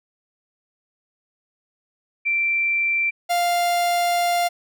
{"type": "tone pair in turn", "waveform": ["sine", "45% pulse"], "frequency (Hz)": [2349, 698.4], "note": ["D7", "F5"], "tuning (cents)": [0, 0], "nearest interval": "octave + major sixth", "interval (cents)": 2100, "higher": "first", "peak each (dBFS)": -18, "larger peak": "neither", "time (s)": [[2.25, 3.11], [3.29, 4.49]], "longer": "second", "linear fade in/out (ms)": 20, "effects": []}